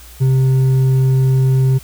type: tone with hard clipping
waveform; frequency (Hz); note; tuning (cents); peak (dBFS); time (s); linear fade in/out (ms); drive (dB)
sine; 131.6; C3; +10; -11; 0.2-1.79; 20; 4
effects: added 60 Hz sine -38 dBFS peak until 1.83 s + white hiss -41 dBFS RMS until 1.83 s